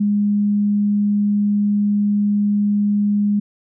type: tone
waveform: sine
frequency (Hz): 205.6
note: G#3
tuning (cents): -17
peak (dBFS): -14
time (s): 0-3.4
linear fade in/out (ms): 10
effects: none